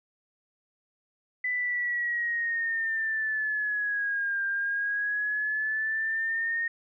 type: linear two-way sweep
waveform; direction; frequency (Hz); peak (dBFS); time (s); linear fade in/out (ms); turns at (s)
sine; down then up; 2000 to 1592 to 1852; -26; 1.44-6.68; 5; 4.45
effects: none